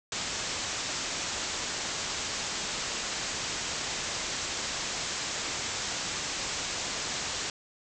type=low-pass noise; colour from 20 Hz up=white; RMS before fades=-34 dBFS; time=0.12-7.5 s; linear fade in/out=2 ms; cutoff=7700 Hz; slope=96 dB/octave; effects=none